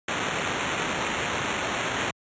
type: noise with sample-and-hold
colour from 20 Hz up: white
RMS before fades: -28 dBFS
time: 0.08-2.11 s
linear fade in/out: 5 ms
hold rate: 4900 Hz
effects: high-pass 80 Hz 12 dB/octave + resampled to 16000 Hz